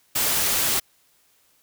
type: noise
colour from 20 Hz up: white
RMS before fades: -22 dBFS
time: 0.15-0.8 s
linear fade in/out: 10 ms
effects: white hiss -62 dBFS RMS until 1.62 s